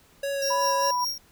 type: tone with vibrato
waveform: square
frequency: 554.4 Hz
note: C#5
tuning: in tune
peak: -27 dBFS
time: 0.23-0.91 s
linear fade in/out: 5 ms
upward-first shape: triangle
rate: 3.4 Hz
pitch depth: 16 cents each way
type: tone with tremolo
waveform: 45% pulse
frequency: 5588 Hz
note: F8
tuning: in tune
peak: -26 dBFS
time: 0.42-1.18 s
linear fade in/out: 2 ms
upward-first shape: sine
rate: 5 Hz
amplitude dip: 70%
type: tone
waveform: sine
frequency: 987.8 Hz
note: B5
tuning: in tune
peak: -23 dBFS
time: 0.5-1.05 s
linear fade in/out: 10 ms
effects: pink hiss -58 dBFS RMS until 1.31 s